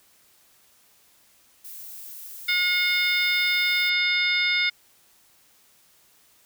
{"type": "noise", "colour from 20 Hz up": "violet", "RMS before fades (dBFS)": -40, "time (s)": [1.64, 3.9], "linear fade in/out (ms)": 10}
{"type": "harmonic tone", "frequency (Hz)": 720, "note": "F#5", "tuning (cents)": -47, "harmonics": [2, 3, 4, 5, 6, 7], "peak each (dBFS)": [-30, -22, -35, -26, -37, -31], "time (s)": [2.48, 4.7], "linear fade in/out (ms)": 10}
{"effects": ["white hiss -59 dBFS RMS until 6.45 s"]}